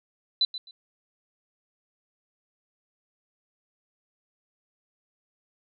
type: tone with echo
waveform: sine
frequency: 4000 Hz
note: B7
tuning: 21 cents sharp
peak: -19 dBFS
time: 0.41-0.45 s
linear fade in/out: 2 ms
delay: 130 ms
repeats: 2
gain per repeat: -13 dB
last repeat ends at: 0.71 s
effects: none